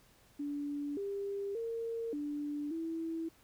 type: tone with pitch steps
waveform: sine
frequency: 288.7 / 399.2 / 458.8 / 292.9 / 327.2 Hz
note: D4 / G4 / A#4 / D4 / E4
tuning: -30 / +32 / -28 / -5 / -13 cents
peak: -35 dBFS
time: 0.39-3.29 s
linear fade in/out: 10 ms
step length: 580 ms
effects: pink hiss -65 dBFS RMS until 3.43 s